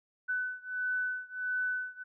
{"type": "beating tone pair", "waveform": "sine", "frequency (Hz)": [1500, 1501.5], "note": ["F#6", "F#6"], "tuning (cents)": [23, 25], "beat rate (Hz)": 1.5, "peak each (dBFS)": [-34, -35], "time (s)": [0.28, 2.04], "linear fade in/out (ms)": 20, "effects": []}